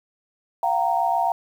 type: tone cluster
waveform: sine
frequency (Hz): 695 / 762 / 928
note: F5 / G5 / A#5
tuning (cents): -9 / -49 / -8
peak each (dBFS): -23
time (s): 0.63-1.32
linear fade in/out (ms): 2
effects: 8-bit